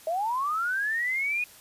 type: linear sweep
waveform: sine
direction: up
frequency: 621 to 2489 Hz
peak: -25 dBFS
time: 0.07-1.44 s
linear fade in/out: 2 ms
effects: white hiss -51 dBFS RMS until 1.6 s + resampled to 32000 Hz